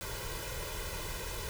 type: noise with comb filter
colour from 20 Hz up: pink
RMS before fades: -39 dBFS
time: 0.01-1.49 s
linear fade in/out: 0 ms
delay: 2 ms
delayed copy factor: +0.85
effects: none